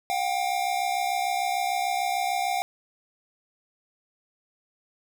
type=tone pair together; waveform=square; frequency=717.3 / 784 Hz; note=F5 / G5; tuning=+46 / 0 cents; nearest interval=major second; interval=154 cents; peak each=-28 dBFS; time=0.1-2.62 s; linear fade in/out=0 ms; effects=none